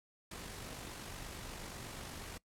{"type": "noise with amplitude modulation", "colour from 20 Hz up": "pink", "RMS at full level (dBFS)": -45, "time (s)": [0.31, 2.38], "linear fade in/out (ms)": 5, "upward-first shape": "sine", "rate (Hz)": 48.3, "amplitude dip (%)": 35, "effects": ["noise-tail reverb RT60 0.1 s tail -20 dB re dry", "low-pass 12000 Hz 12 dB/octave"]}